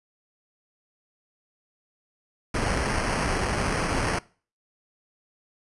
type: noise with sample-and-hold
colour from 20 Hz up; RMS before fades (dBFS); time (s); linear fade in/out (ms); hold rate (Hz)
pink; -26; 2.54-4.19; 5; 3675
effects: noise-tail reverb RT60 0.4 s tail -22 dB re dry + resampled to 24000 Hz